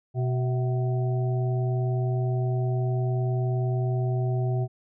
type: harmonic tone with a mistuned harmonic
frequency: 125.3 Hz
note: B2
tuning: 25 cents sharp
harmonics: 1 / 3 / 5 / 6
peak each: -23 / -33 / -37 / -39 dBFS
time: 0.14-4.68 s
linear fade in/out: 50 ms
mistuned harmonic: 5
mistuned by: +70 cents
effects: none